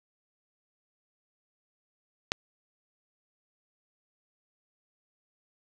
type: click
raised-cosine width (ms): 0.2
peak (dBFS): -8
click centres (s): 2.319
effects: none